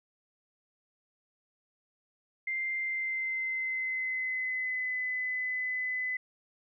sine tone with pitch glide, 2093 to 2012 Hz, C7 to B6, 0 to +32 cents, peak -30 dBFS, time 2.47-6.17 s, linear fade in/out 5 ms, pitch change -68 cents, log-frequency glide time 2.77-4.96 s, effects none

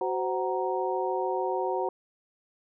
harmonic tone with a mistuned harmonic, 186.7 Hz, F#3, 16 cents sharp, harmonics 2 / 3 / 4 / 5, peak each -30 / -32 / -33 / -32 dBFS, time 0.01-1.89 s, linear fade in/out 2 ms, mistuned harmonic 3, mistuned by -130 cents, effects none

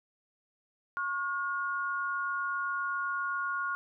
sine tone pair together, 1100 / 1427.6 Hz, C#6 / F6, -14 / +38 cents, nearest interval perfect fourth, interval 452 cents, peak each -34 / -32 dBFS, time 0.97-3.75 s, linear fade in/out 0 ms, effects none

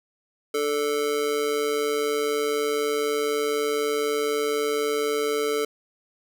square tone with amplitude modulation, 440 Hz, A4, in tune, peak -20 dBFS, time 0.54-5.65 s, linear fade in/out 5 ms, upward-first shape sine, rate 144 Hz, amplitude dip 70%, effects none

